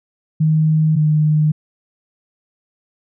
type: tone pair in turn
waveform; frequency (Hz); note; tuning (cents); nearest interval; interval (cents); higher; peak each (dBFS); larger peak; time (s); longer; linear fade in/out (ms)
sine; 156.4 / 152.92; D#3 / D#3; +9 / -30; unison; 39; first; -11; neither; 0.4-0.96 / 0.96-1.52; neither; 10
effects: none